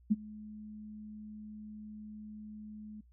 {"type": "tone with ADSR envelope", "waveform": "sine", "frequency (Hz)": 212.9, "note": "G#3", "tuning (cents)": 43, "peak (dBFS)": -21, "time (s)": [0.1, 3.01], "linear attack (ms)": 18, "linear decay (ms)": 30, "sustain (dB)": -23, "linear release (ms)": 7, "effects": ["noise-tail reverb RT60 0.1 s tail -20 dB re dry", "added 60 Hz sine -59 dBFS peak until 3.12 s"]}